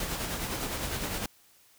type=noise with tremolo; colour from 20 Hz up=pink; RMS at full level=-32 dBFS; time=0-1.26 s; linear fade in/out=2 ms; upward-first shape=sine; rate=9.8 Hz; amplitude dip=40%; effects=white hiss -61 dBFS RMS until 1.78 s